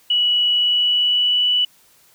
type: tone with pitch glide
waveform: sine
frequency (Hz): 2936 to 2962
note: F#7 to F#7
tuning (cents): -14 to +1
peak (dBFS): -14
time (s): 0.1-1.65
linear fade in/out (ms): 5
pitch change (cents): +15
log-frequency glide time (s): 0.51-1.48
effects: white hiss -54 dBFS RMS until 2.14 s